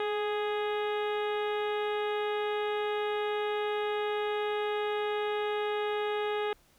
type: harmonic tone with a mistuned harmonic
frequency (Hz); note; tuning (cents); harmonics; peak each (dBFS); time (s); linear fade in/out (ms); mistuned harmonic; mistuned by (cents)
415.3; G#4; 0; 1 / 2 / 3 / 4 / 5 / 6 / 7 / 8 / 9; -30 / -36 / -40 / -42 / -44 / -46 / -47 / -48 / -49; 0-6.53; 2; 1; +25
effects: pink hiss -64 dBFS RMS until 6.78 s